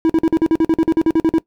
triangle tone bursts, 324.4 Hz, E4, 28 cents flat, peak -8 dBFS, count 15, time 0.05-1.383 s, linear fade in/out 0 ms, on 45 ms, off 47 ms, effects noise-tail reverb RT60 0.1 s tail -19 dB re dry

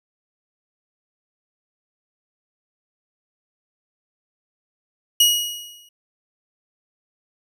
sawtooth tone with exponential decay, 2900 Hz, F#7, 35 cents flat, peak -7 dBFS, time 5.2-5.89 s, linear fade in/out 5 ms, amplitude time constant 150 ms, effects none

